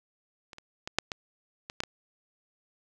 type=clicks; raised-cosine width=0.2 ms; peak=-27 / -28 / -18 / -6 / -16 / -21 / -11 / -19 dBFS; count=8; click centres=0.532 / 0.584 / 0.875 / 0.986 / 1.118 / 1.699 / 1.804 / 1.836 s; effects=none